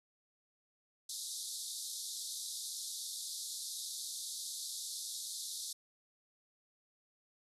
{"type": "band-pass noise", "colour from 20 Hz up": "pink", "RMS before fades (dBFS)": -43, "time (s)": [1.09, 5.73], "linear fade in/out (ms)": 5, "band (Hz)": [3600, 12000], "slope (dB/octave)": 96, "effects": []}